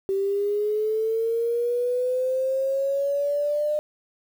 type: linear sweep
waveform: sine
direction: up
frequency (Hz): 386.3 to 604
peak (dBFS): -21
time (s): 0.09-3.79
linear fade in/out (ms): 0
effects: 8-bit